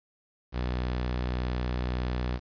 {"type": "tone", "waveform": "sawtooth", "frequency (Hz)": 61.74, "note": "B1", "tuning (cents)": 0, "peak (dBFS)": -24, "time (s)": [0.52, 2.4], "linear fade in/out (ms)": 50, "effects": ["resampled to 11025 Hz", "9-bit"]}